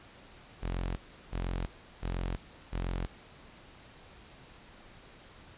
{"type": "tone bursts", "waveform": "sawtooth", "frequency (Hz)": 44.1, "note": "F1", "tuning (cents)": 18, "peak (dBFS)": -28, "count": 4, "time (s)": [0.62, 3.07], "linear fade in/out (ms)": 20, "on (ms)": 350, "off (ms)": 350, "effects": ["pink hiss -54 dBFS RMS until 5.57 s", "resampled to 8000 Hz"]}